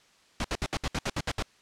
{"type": "noise bursts", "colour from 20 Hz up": "pink", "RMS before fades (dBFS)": -29, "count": 10, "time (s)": [0.4, 1.425], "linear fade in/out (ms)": 2, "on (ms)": 44, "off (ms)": 65, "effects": ["white hiss -61 dBFS RMS until 1.61 s", "low-pass 6000 Hz 12 dB/octave"]}